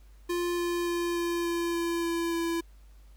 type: tone with pitch steps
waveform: square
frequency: 349.2 / 347.2 / 345.2 / 343.2 / 341.2 / 339.3 / 337.3 / 335.4 Hz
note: F4 / F4 / F4 / F4 / F4 / F4 / E4 / E4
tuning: 0 / -10 / -20 / -30 / -40 / -50 / +40 / +30 cents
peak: -28 dBFS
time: 0.29-2.61 s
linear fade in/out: 10 ms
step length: 290 ms
effects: added 50 Hz sine -50 dBFS peak until 3.16 s + pink hiss -66 dBFS RMS until 3.16 s